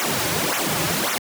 pink noise with flanger, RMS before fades -22 dBFS, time 0-1.18 s, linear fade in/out 0 ms, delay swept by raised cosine 0.21 to 4.41 ms, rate 1.8 Hz, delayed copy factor -0.95, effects high-pass 150 Hz 12 dB/octave

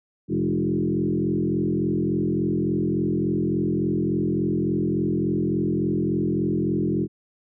sine tone with frequency modulation, 255.2 Hz, C4, 43 cents flat, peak -20 dBFS, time 0.28-7.08 s, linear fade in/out 50 ms, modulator 43.5 Hz, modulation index 2.8, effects none

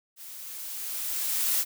blue noise with level ramp, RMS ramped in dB -44 to -24 dBFS, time 0.16-1.65 s, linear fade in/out 50 ms, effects none

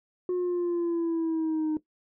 sine linear sweep, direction down, 362.7 to 307.2 Hz, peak -22 dBFS, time 0.29-1.77 s, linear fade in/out 2 ms, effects noise-tail reverb RT60 0.1 s tail -17 dB re dry + tanh soft clip ceiling -24 dBFS

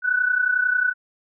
sine tone pair together, 1480 / 1511.1 Hz, F#6 / F#6, 0 / +36 cents, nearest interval unison, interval 36 cents, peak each -19 / -23 dBFS, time 0.02-0.94 s, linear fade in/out 50 ms, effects none

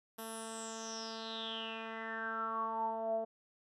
10% pulse tone with low-pass filter sweep, 224 Hz, A3, 31 cents sharp, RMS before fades -40 dBFS, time 0.18-3.25 s, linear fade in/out 10 ms, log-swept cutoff 12000 to 600 Hz, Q 9.4, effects none

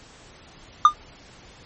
triangle tone with exponential decay, 1208 Hz, D6, 48 cents sharp, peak -3 dBFS, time 0.85-0.94 s, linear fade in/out 2 ms, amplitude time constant 19 ms, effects pink hiss -48 dBFS RMS until 1.65 s + MP3 32 kbps

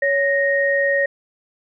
sine tone pair together, 558.1 / 1864.7 Hz, C#5 / A#6, +12 / 0 cents, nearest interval octave + major sixth, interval 2088 cents, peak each -18 dBFS, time 0.02-1.06 s, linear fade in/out 5 ms, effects none

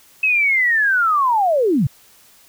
sine linear sweep, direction down, 2600 to 110.5 Hz, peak -13 dBFS, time 0.23-1.87 s, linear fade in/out 5 ms, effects white hiss -50 dBFS RMS until 2.48 s

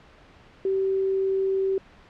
sine tone, 385.2 Hz, G4, 30 cents flat, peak -21 dBFS, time 0.65-1.78 s, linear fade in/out 2 ms, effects pink hiss -52 dBFS RMS until 2.09 s + low-pass 3000 Hz 12 dB/octave

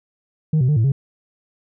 sine tone with pitch steps, 155.9 / 126.8 / 149.8 / 111.2 / 137.1 Hz, D#3 / B2 / D3 / A2 / C#3, +4 / +46 / +35 / +19 / -19 cents, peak -11 dBFS, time 0.53-0.92 s, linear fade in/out 5 ms, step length 78 ms, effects tanh soft clip ceiling -12 dBFS

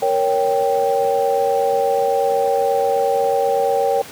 sine chord, G diminished, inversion first, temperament equal, 466.2 / 554.4 / 784 Hz, Bb4 / Db5 / G5, 0 / 0 / 0 cents, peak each -19 dBFS, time 0.02-4.02 s, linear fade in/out 5 ms, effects pink hiss -36 dBFS RMS until 4.11 s + high-pass 150 Hz 12 dB/octave

